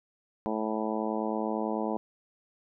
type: harmonic tone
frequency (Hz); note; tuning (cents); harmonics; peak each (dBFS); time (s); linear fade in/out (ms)
109.1; A2; -14; 2 / 3 / 4 / 5 / 6 / 7 / 8 / 9; -33 / -35 / -36 / -37 / -38 / -38 / -39 / -40; 0.46-1.97; 0
effects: none